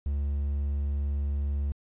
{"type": "tone with quantisation", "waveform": "triangle", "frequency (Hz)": 71.1, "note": "C#2", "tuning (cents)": 45, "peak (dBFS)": -24, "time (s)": [0.06, 1.72], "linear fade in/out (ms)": 0, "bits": 9, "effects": ["resampled to 8000 Hz"]}